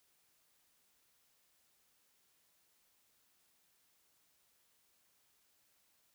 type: silence
effects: white hiss -74 dBFS RMS until 6.14 s